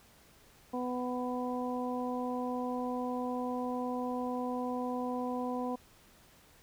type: harmonic tone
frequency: 249.1 Hz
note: B3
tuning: 15 cents sharp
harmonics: 1 / 2 / 3 / 4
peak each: -35 / -38 / -40 / -41 dBFS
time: 0.73-5.76 s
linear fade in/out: 10 ms
effects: pink hiss -61 dBFS RMS until 6.62 s